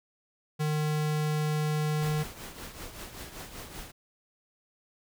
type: tone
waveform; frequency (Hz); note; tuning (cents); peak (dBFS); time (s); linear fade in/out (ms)
square; 152.3; D#3; -37; -27; 0.59-2.24; 20
type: noise with tremolo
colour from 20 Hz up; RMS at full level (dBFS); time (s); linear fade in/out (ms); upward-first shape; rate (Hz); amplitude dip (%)
pink; -40; 2.01-3.92; 20; triangle; 5.2; 65
effects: none